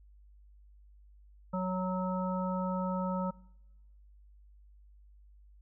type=harmonic tone; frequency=185 Hz; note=F#3; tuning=in tune; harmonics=1 / 3 / 5 / 7; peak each=-32 / -37 / -39 / -40 dBFS; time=1.53-3.31 s; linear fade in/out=10 ms; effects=noise-tail reverb RT60 1.0 s tail -24 dB re dry + added 50 Hz sine -55 dBFS peak until 5.61 s